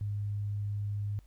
sine tone, 102.6 Hz, G#2, 21 cents flat, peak -31 dBFS, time 0.01-1.19 s, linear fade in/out 0 ms, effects added 50 Hz sine -55 dBFS peak until 1.26 s + pink hiss -70 dBFS RMS until 1.26 s

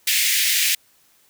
pink high-pass noise, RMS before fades -19 dBFS, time 0.07-0.75 s, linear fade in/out 5 ms, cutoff 1900 Hz, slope 48 dB/octave, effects white hiss -58 dBFS RMS until 1.29 s

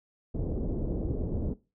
pink low-pass noise, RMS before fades -31 dBFS, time 0.34-1.54 s, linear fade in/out 10 ms, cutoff 470 Hz, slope 24 dB/octave, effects noise-tail reverb RT60 0.3 s tail -20 dB re dry

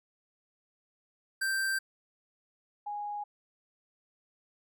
square / sine tone pair in turn, 1568 / 826.8 Hz, G6 / G#5, 0 / -8 cents, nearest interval major seventh, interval 1108 cents, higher first, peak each -29 / -34 dBFS, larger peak first, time 1.41-1.79 / 2.86-3.24 s, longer neither, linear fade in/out 10 ms, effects none

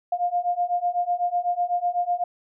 sine beating tone pair, 702 / 710 Hz, F5 / F5, +9 / +28 cents, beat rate 8 Hz, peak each -25 / -24 dBFS, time 0.12-2.24 s, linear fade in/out 5 ms, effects none

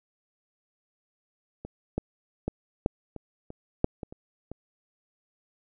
clicks, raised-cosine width 2 ms, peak -24 / -14 / -15 / -9 / -25 / -27 / -7 / -22 / -29 / -24 dBFS, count 10, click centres 1.65 / 1.98 / 2.48 / 2.861 / 3.163 / 3.504 / 3.844 / 4.032 / 4.125 / 4.516 s, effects none

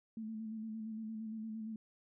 sine tone with vibrato, 220 Hz, A3, in tune, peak -40 dBFS, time 0.17-1.76 s, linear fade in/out 2 ms, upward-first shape square, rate 8.7 Hz, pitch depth 28 cents each way, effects none

